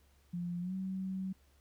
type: tone with pitch glide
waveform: sine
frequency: 174.61 to 189.32 Hz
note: F3 to F#3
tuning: 0 to +40 cents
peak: -35 dBFS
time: 0.33-1.33 s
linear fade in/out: 10 ms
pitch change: +140 cents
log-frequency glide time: 0.6-0.74 s
effects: added 69 Hz sine -65 dBFS peak until 1.6 s + pink hiss -71 dBFS RMS until 1.6 s